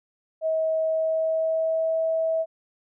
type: tone with pitch glide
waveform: sine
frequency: 639 to 647.9 Hz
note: D#5 to E5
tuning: +46 to -30 cents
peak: -21 dBFS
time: 0.41-2.46 s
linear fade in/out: 50 ms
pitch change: +24 cents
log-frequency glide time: 0.84-1.99 s
effects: none